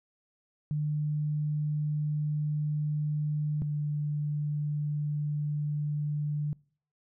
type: tone pair in turn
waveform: sine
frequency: 150 / 148.28 Hz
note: D3 / D3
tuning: +37 / +17 cents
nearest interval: unison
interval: 20 cents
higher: first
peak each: -27 / -28 dBFS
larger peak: first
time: 0.71-3.62 / 3.62-6.53 s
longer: neither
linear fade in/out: 0 ms
effects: noise-tail reverb RT60 0.5 s tail -25 dB re dry